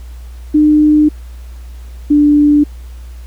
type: tone pair in turn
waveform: sine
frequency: 302 / 293.9 Hz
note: D4 / D4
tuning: +48 / +1 cents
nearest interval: unison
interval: 47 cents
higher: first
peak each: -5 dBFS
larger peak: neither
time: 0.54-1.09 / 2.1-2.64 s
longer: first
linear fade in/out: 10 ms
effects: added 60 Hz sine -27 dBFS peak until 3.26 s + pink hiss -46 dBFS RMS until 3.26 s